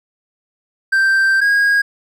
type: tone pair in turn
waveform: triangle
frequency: 1568 / 1636.7 Hz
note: G6 / G#6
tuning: 0 / -26 cents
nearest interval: minor second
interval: 74 cents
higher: second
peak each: -9 dBFS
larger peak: neither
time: 0.92-1.41 / 1.41-1.82 s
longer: first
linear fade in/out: 10 ms
effects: none